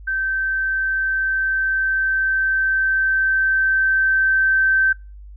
sine tone with level ramp, 1551 Hz, G6, 19 cents flat, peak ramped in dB -19 to -13 dBFS, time 0.07-4.93 s, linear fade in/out 10 ms, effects noise-tail reverb RT60 0.3 s tail -26 dB re dry + added 50 Hz sine -36 dBFS peak until 5.36 s

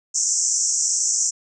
white band-pass noise, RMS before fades -21 dBFS, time 0.14-1.31 s, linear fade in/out 20 ms, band 5600 to 7800 Hz, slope 96 dB/octave, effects none

